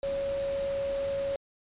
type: tone in noise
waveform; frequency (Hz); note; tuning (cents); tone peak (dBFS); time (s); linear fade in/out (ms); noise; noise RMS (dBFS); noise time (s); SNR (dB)
sine; 554.4; C#5; 0; -28; 0.03-1.36; 2; pink; -43; 0.03-1.36; +12
effects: resampled to 8000 Hz